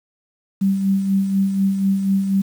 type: tone with tremolo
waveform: sine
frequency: 194.7 Hz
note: G3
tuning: 12 cents flat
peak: -13 dBFS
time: 0.61-2.42 s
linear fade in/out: 10 ms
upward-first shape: sine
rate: 4.1 Hz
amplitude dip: 50%
effects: 7-bit